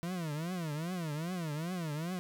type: tone with vibrato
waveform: 40% pulse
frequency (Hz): 164.81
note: E3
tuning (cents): 0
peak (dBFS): -34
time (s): 0.03-2.19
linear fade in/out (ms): 0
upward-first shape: triangle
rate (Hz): 2.5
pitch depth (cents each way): 240
effects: none